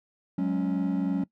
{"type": "chord", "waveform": "triangle", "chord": "F# suspended second", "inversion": "none", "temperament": "just", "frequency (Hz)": [185, 208.1, 277.5], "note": ["F#3", "G#3", "C#4"], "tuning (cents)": [0, 4, 2], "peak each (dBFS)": [-25, -29, -25], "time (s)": [0.38, 1.24], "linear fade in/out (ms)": 5, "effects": ["noise-tail reverb RT60 0.1 s tail -21 dB re dry", "tanh soft clip ceiling -17 dBFS"]}